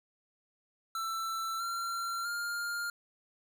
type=tone with pitch steps; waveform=square; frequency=1334 / 1369.1 / 1405.2 Hz; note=E6 / F6 / F6; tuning=+20 / -35 / +10 cents; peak=-34 dBFS; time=0.95-2.9 s; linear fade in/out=2 ms; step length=650 ms; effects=none